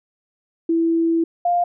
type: tone pair in turn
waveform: sine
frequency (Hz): 330.9 / 701.2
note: E4 / F5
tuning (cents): +7 / +7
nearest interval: octave + minor second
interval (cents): 1300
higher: second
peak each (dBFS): -15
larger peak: neither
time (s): 0.69-1.24 / 1.45-1.64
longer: first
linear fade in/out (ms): 5
effects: none